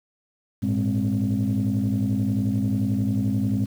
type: tone cluster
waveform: sine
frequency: 104.5 / 115.8 / 204.6 / 262.9 Hz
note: G#2 / A#2 / G#3 / C4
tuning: +11 / -11 / -26 / +8 cents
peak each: -25 / -26 / -23 / -25 dBFS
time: 0.62-3.66 s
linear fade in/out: 20 ms
effects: tanh soft clip ceiling -15 dBFS + 8-bit